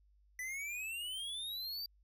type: exponential sweep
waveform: square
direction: up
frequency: 1975.5 to 4699 Hz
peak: -40 dBFS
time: 0.39-1.86 s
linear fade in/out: 2 ms
effects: added 50 Hz sine -65 dBFS peak until 2.03 s